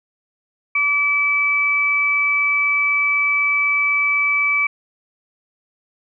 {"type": "tone pair together", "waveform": "sine", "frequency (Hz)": [1152, 2304], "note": ["D6", "D7"], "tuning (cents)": [-34, -34], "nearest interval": "octave", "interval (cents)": 1200, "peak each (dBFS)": [-25, -15], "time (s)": [0.75, 4.67], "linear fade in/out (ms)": 5, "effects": []}